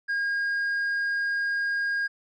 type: tone with tanh clipping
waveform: sine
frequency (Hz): 1625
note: G#6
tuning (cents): -38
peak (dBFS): -25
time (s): 0.08-2.08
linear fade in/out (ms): 20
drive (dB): 3
effects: none